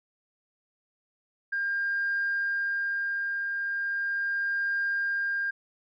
sine tone with tremolo, 1604 Hz, G6, 39 cents sharp, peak -24 dBFS, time 1.52-5.51 s, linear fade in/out 10 ms, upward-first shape triangle, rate 0.38 Hz, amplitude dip 35%, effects tanh soft clip ceiling -21 dBFS

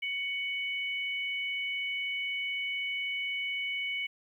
sine tone pair together, 2232 / 2979 Hz, C#7 / F#7, +11 / +11 cents, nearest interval perfect fourth, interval 500 cents, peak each -32 / -37 dBFS, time 0.02-4.07 s, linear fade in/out 10 ms, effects 11-bit

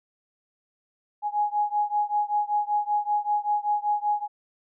sine beating tone pair, 830.6 / 835.8 Hz, G#5 / G#5, 0 / +11 cents, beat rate 5.2 Hz, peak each -25 / -26 dBFS, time 1.22-4.28 s, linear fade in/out 50 ms, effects none

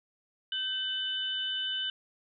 sine tone cluster, 1542 / 2998 / 3606 Hz, G6 / F#7 / A7, -29 / +22 / +42 cents, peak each -39 / -31 / -40 dBFS, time 0.52-1.9 s, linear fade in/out 2 ms, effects none

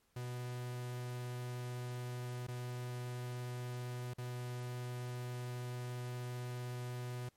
45% pulse tone with dropouts, 123.47 Hz, B2, in tune, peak -40 dBFS, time 0.16-7.29 s, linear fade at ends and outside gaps 5 ms, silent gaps 2.469-2.483 / 4.137-4.182 s, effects pink hiss -75 dBFS RMS until 7.36 s + MP3 64 kbps

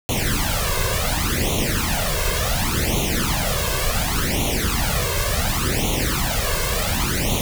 pink noise with flanger, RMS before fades -21 dBFS, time 0.09-7.41 s, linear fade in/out 0 ms, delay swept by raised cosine 0.3 to 1.9 ms, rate 0.69 Hz, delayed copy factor +0.9, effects none

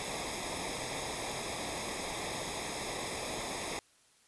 pink noise with comb filter, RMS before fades -38 dBFS, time 0-3.79 s, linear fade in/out 0 ms, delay 0.68 ms, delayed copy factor -0.75, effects white hiss -66 dBFS RMS until 4.27 s + resampled to 24000 Hz

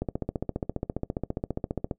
click train, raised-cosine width 2 ms, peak -15 dBFS, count 29, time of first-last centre 0.02-1.912 s, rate 14.8 Hz, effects noise-tail reverb RT60 0.1 s tail -20 dB re dry

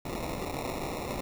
blue noise with sample-and-hold, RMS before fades -35 dBFS, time 0.05-1.21 s, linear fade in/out 5 ms, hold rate 1575 Hz, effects none

